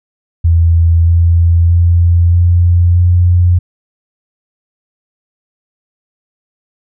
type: tone with pitch steps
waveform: sine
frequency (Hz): 83.5 / 84.71 / 85.95 / 87.2 / 88.47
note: E2 / E2 / F2 / F2 / F2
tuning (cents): +23 / +48 / -27 / -2 / +23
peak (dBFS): -5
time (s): 0.44-3.59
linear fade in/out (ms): 10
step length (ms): 630
effects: none